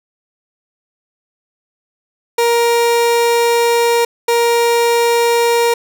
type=tone bursts at uneven times; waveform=30% pulse; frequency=470 Hz; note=A#4; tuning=14 cents sharp; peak=-8 dBFS; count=2; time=2.38-4.05 / 4.28-5.74 s; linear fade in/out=5 ms; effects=none